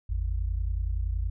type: tone pair together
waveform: sine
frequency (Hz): 51.71 / 82.41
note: G#1 / E2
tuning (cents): -7 / 0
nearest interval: minor sixth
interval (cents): 807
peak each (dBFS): -27 / -31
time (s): 0.09-1.3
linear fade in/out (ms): 10
effects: none